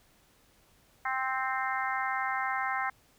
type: harmonic tone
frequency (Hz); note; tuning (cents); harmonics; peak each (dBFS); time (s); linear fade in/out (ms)
262; C4; +2; 3 / 4 / 5 / 6 / 7 / 8; -34 / -35 / -36 / -37 / -37 / -38; 1.05-2.9; 5
effects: pink hiss -64 dBFS RMS until 3.18 s